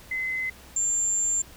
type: tone pair in turn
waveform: sine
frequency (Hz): 2045 / 7301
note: C7 / A#8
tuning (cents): -40 / -37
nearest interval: octave + minor seventh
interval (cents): 2203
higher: second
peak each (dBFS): -26 / -22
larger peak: second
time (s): 0.11-0.5 / 0.76-1.42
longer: second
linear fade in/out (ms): 5
effects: added 65 Hz sine -54 dBFS peak until 1.56 s + pink hiss -49 dBFS RMS until 1.56 s

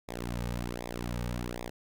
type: tone with flanger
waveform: sawtooth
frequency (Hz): 59.8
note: A#1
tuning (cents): +45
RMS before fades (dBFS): -36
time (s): 0.08-1.7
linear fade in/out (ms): 10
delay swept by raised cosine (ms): 0.67 to 2.97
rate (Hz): 1.3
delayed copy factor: -0.95
effects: none

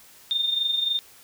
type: tone with amplitude modulation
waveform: sine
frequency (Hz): 3634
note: A#7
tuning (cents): -45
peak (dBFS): -19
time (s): 0.31-0.99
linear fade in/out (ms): 0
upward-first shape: sine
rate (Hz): 23.5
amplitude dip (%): 60
effects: white hiss -51 dBFS RMS until 1.23 s

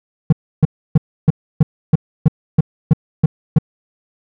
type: tone bursts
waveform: triangle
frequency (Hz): 155.3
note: D#3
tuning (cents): -3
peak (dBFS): -3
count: 11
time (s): 0.3-3.586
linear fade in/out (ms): 5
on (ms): 26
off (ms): 300
effects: none

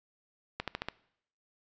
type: accelerating click train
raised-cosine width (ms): 0.3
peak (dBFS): -17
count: 5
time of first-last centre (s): 0.6-0.886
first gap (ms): 77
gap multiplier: 0.95
effects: noise-tail reverb RT60 0.7 s tail -21 dB re dry + resampled to 16000 Hz

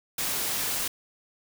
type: noise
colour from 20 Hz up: white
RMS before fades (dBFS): -29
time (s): 0.18-0.88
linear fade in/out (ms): 5
effects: none

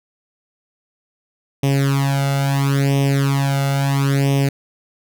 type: tone with flanger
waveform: sawtooth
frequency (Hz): 138.5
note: C#3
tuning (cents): -1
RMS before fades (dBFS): -17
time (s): 1.63-4.49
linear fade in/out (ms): 5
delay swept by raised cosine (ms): 0.34 to 1.44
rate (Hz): 0.74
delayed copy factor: +0.9
effects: none

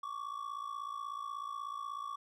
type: ring-modulated tone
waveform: triangle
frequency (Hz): 1135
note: C#6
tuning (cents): +41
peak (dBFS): -34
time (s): 0.03-2.16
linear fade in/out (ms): 2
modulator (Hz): 28.2
effects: none

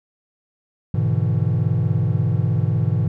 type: chord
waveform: triangle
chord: E dominant seventh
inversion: first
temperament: just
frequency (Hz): 103.01 / 123.61 / 148.33 / 164.81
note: G#2 / B2 / D3 / E3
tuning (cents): -14 / +2 / +18 / 0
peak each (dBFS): -19 / -19 / -22 / -22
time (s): 0.94-3.08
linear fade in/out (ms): 5
effects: none

